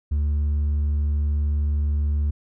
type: tone with hard clipping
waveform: triangle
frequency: 73.42 Hz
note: D2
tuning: in tune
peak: -18 dBFS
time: 0.11-2.31 s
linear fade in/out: 10 ms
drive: 1 dB
effects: none